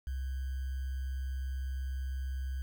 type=tone with sample-and-hold; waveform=sine; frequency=65.7 Hz; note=C2; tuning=8 cents sharp; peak=-33 dBFS; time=0.07-2.62 s; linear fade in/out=0 ms; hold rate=1575 Hz; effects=none